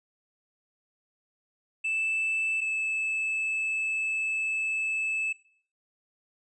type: tone pair in turn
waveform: triangle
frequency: 2637 / 2616 Hz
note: E7 / E7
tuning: 0 / -14 cents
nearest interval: unison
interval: 14 cents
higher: first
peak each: -25 dBFS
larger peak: neither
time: 1.84-2.61 / 2.61-5.33 s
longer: second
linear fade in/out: 10 ms
effects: noise-tail reverb RT60 0.5 s tail -17 dB re dry + resampled to 22050 Hz